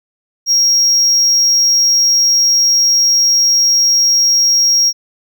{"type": "tone", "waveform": "triangle", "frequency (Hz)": 5600, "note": "F8", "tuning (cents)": 4, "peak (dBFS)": -7, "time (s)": [0.46, 4.93], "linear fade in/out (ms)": 50, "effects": []}